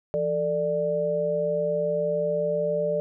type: tone cluster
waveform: sine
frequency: 170.3 / 444.6 / 592 Hz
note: F3 / A4 / D5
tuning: -43 / +18 / +14 cents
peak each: -33 / -28 / -24 dBFS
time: 0.14-3 s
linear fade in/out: 0 ms
effects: none